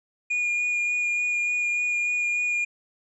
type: tone with vibrato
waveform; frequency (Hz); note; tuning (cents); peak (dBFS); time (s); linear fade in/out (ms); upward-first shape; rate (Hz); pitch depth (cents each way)
triangle; 2436; D#7; -37; -21; 0.3-2.65; 10; sine; 3.4; 13
effects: resampled to 22050 Hz